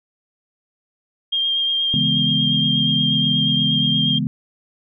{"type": "tone with vibrato", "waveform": "sine", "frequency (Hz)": 3210, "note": "G7", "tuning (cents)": 40, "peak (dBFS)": -17, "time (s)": [1.32, 4.19], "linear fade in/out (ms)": 10, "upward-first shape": "sine", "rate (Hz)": 8.4, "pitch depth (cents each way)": 16}
{"type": "chord", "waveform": "sine", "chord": "C# minor seventh", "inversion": "none", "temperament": "equal", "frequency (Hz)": [138.59, 164.81, 207.7, 246.9], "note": ["C#3", "E3", "G#3", "B3"], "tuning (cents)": [0, 0, 0, 0], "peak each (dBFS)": -24, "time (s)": [1.94, 4.27], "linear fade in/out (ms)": 0}
{"effects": []}